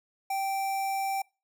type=tone with notch filter; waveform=square; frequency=780 Hz; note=G5; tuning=9 cents flat; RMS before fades=-30 dBFS; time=0.3-1.22 s; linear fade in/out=5 ms; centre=3700 Hz; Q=1.4; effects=noise-tail reverb RT60 0.3 s tail -25 dB re dry